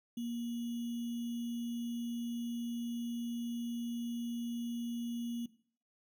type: tone with sample-and-hold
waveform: sine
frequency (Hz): 235.9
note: A#3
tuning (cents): +21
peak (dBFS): -35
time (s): 0.17-5.46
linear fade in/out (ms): 5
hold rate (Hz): 3150
effects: noise-tail reverb RT60 0.5 s tail -17 dB re dry + MP3 96 kbps